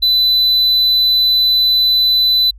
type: tone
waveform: triangle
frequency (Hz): 4000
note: B7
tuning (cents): +21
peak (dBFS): -8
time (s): 0.02-2.51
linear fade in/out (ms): 10
effects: added 50 Hz sine -35 dBFS peak until 2.58 s + resampled to 32000 Hz